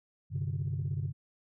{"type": "chord", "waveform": "sine", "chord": "G suspended fourth", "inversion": "none", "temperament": "equal with one note detuned", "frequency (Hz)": [96.48, 130.81, 146.83], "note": ["G2", "C3", "D3"], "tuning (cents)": [-27, 0, 0], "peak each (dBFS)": -34, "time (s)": [0.3, 1.13], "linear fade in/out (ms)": 50, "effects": ["tanh soft clip ceiling -25 dBFS"]}